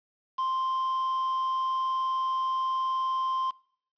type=tone with quantisation; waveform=triangle; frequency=1046.5 Hz; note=C6; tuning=in tune; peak=-24 dBFS; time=0.38-3.51 s; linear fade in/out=10 ms; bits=7; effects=noise-tail reverb RT60 0.6 s tail -23 dB re dry + resampled to 11025 Hz